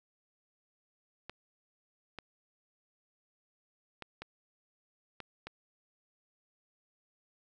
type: clicks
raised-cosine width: 0.3 ms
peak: -26 dBFS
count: 6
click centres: 1.296 / 2.187 / 4.023 / 4.22 / 5.203 / 5.47 s
effects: none